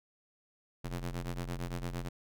sawtooth ring-modulated tone, 87.2 Hz, F2, 2 cents flat, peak -29 dBFS, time 0.84-2.09 s, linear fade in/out 10 ms, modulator 48 Hz, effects none

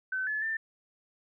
sine tone with pitch steps, 1524 / 1720 / 1785 Hz, G6 / A6 / A6, -49 / -40 / +24 cents, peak -29 dBFS, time 0.12-0.57 s, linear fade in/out 5 ms, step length 150 ms, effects none

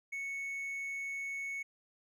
triangle tone, 2212 Hz, C#7, 4 cents flat, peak -35 dBFS, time 0.12-1.63 s, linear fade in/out 10 ms, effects none

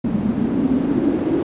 pink noise with band-pass filter sweep, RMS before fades -19 dBFS, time 0.04-1.43 s, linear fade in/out 5 ms, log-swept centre 210 to 330 Hz, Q 5.5, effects resampled to 8000 Hz

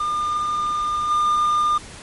triangle tone with level steps, 1206 Hz, D6, 46 cents sharp, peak -18 / -14 dBFS, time 0-1.78 s, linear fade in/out 5 ms, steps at 1.09 s, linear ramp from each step 20 ms, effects pink hiss -39 dBFS RMS until 2.02 s + MP3 48 kbps

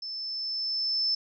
sine tone with level ramp, 5274 Hz, E8, in tune, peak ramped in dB -34 to -23 dBFS, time 0.02-1.15 s, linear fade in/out 5 ms, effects none

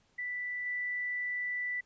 sine tone with level steps, 1975.5 Hz, B6, in tune, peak -34 / -32 dBFS, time 0.18-1.81 s, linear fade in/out 10 ms, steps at 0.66 s, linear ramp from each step 2 ms, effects pink hiss -70 dBFS RMS until 1.85 s + resampled to 16000 Hz

